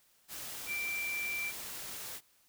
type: tone in noise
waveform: sine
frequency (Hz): 2349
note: D7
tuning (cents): 0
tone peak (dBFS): -34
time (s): 0.66-1.53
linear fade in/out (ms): 50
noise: white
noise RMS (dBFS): -43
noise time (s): 0.28-2.21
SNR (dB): +6
effects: white hiss -68 dBFS RMS until 2.48 s